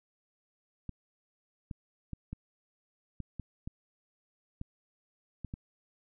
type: clicks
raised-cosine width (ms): 5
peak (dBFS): -26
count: 10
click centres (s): 0.893 / 1.712 / 2.133 / 2.33 / 3.203 / 3.397 / 3.675 / 4.614 / 5.447 / 5.539
effects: none